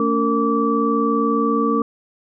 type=tone cluster; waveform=sine; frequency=223.7 / 283.8 / 458 / 1157 Hz; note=A3 / C#4 / A#4 / D6; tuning=+29 / +41 / -31 / -26 cents; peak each=-21 dBFS; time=0-1.82 s; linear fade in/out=2 ms; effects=none